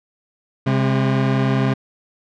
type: tone pair together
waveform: 30% pulse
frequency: 132.3 / 203 Hz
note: C3 / G#3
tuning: +20 / -39 cents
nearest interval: perfect fifth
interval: 741 cents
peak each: -14 / -19 dBFS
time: 0.66-1.74 s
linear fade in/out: 10 ms
effects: low-pass 3000 Hz 12 dB/octave